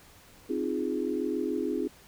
sine chord, F minor seventh, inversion second, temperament equal with one note detuned, 261.6 / 308.1 / 349.2 / 415.3 Hz, C4 / Eb4 / F4 / Ab4, 0 / -17 / 0 / 0 cents, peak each -33 dBFS, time 0.49-1.88 s, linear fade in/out 10 ms, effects pink hiss -55 dBFS RMS until 2.07 s

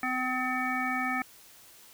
harmonic tone with a mistuned harmonic, 255.3 Hz, C4, 42 cents flat, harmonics 1 / 3 / 5 / 7 / 9, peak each -34 / -34 / -34 / -34 / -34 dBFS, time 0.03-1.22 s, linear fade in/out 2 ms, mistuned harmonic 9, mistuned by -31 cents, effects white hiss -54 dBFS RMS until 1.93 s

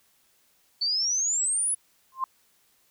sine exponential sweep, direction up, 4435 to 10470 Hz, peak -23 dBFS, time 0.81-1.75 s, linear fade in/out 10 ms
sine tone with exponential growth, 1053 Hz, C6, 11 cents sharp, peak -20 dBFS, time 2.12-2.24 s, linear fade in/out 2 ms, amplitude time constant 25 ms
effects white hiss -65 dBFS RMS until 2.9 s

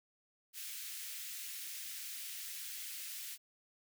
white high-pass noise, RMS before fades -45 dBFS, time 0.53-3.38 s, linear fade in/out 50 ms, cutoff 1800 Hz, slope 24 dB/octave, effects none

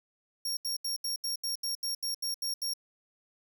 sawtooth tone bursts, 5560 Hz, F8, 9 cents flat, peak -28 dBFS, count 12, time 0.45-2.737 s, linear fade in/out 5 ms, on 120 ms, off 77 ms, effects none

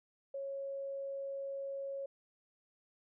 sine tone, 550 Hz, C#5, 14 cents flat, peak -38 dBFS, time 0.34-2.06 s, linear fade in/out 5 ms, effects none

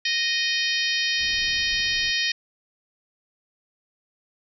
harmonic tone, 620 Hz, D#5, 6 cents flat, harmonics 3 / 4 / 5 / 6 / 7 / 8 / 9, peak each -27 / -28 / -29 / -30 / -30 / -31 / -32 dBFS, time 0.05-2.32 s, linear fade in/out 5 ms
brown noise, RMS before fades -42 dBFS, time 1.17-2.13 s, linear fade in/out 50 ms
effects none

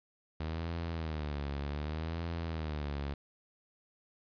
sawtooth tone with vibrato, 77.1 Hz, D#2, 15 cents flat, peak -31 dBFS, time 0.4-3.14 s, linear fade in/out 5 ms, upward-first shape sine, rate 0.66 Hz, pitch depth 150 cents each way, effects resampled to 11025 Hz + 11-bit

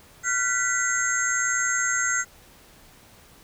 sine tone cluster, 1386 / 1507 / 1970 / 6480 / 7390 Hz, F6 / F#6 / B6 / G#8 / A#8, -14 / +31 / -5 / -43 / -16 cents, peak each -28 dBFS, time 0.23-2.25 s, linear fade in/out 50 ms, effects pink hiss -52 dBFS RMS until 3.43 s

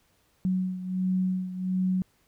sine beating tone pair, 185 / 186.4 Hz, F#3 / F#3, 0 / +13 cents, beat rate 1.4 Hz, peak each -26 / -31 dBFS, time 0.45-2.02 s, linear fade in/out 0 ms, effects pink hiss -67 dBFS RMS until 2.27 s

